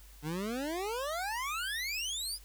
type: exponential sweep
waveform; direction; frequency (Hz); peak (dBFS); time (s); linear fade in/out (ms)
25% pulse; up; 143.6 to 5140; -30; 0.22-2.39; 50
effects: added 50 Hz sine -52 dBFS peak until 2.44 s + white hiss -59 dBFS RMS until 2.44 s

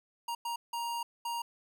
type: tone bursts at uneven times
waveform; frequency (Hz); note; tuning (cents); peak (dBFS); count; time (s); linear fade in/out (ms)
square; 939; A#5; +12; -34; 4; 0.28-0.35 / 0.45-0.56 / 0.73-1.03 / 1.25-1.42; 5
effects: none

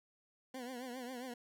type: tone with vibrato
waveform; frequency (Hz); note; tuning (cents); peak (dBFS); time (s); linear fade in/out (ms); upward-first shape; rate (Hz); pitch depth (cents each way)
20% pulse; 250.7; B3; +26; -38; 0.54-1.34; 5; triangle; 7.4; 110
effects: none

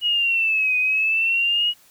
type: exponential two-way sweep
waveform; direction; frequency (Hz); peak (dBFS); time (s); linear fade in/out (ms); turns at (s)
sine; down then up; 2910 to 2489 to 2910; -17; 0.01-1.74; 50; 0.77
effects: white hiss -54 dBFS RMS until 1.9 s

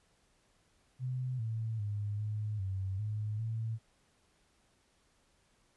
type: tone with pitch steps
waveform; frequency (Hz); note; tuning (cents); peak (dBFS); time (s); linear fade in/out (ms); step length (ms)
sine; 127.4 / 112 / 103.3 / 106.2 / 95.7 / 106.3 / 112.3; C3 / A2 / G#2 / G#2 / G2 / G#2 / A2; -46 / +31 / -9 / +39 / -41 / +41 / +36; -33; 0.99-3.79; 50; 400
effects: pink hiss -71 dBFS RMS until 5.76 s + resampled to 24000 Hz

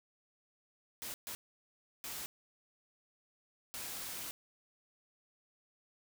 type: noise bursts at uneven times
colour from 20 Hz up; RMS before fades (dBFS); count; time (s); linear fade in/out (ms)
white; -43; 4; 1.02-1.14 / 1.27-1.35 / 2.04-2.26 / 3.74-4.31; 0
effects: none

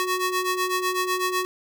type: ring-modulated tone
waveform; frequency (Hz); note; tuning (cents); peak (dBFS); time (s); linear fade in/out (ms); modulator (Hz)
sawtooth; 740; F#5; 0; -16; 0-1.45; 0; 374
effects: none

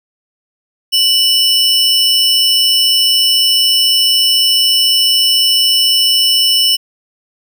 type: tone pair together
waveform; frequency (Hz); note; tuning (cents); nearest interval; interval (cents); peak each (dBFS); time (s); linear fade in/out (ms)
square; 2960 / 5338; F#7 / E8; 0 / +21; minor seventh; 1021; -12; 0.92-6.77; 20
effects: none

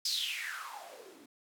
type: noise with band-pass filter sweep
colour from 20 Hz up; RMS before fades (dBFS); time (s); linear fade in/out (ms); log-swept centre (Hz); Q
blue; -39; 0.05-1.26; 5; 5000 to 250; 8
effects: none

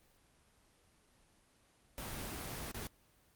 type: noise with dropouts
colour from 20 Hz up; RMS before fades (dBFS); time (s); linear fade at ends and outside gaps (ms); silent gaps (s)
pink; -43; 1.98-2.87; 0; 2.713-2.745
effects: pink hiss -69 dBFS RMS until 3.35 s + Opus 24 kbps

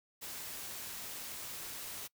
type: noise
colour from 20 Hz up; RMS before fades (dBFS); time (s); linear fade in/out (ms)
white; -44; 0.21-2.08; 20
effects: noise-tail reverb RT60 0.1 s tail -23 dB re dry

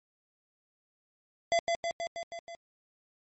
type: tone with echo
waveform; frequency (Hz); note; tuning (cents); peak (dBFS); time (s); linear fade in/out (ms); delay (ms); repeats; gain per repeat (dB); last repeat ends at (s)
square; 678; E5; +49; -24; 1.52-1.59; 0; 160; 6; -3; 2.55
effects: MP3 32 kbps

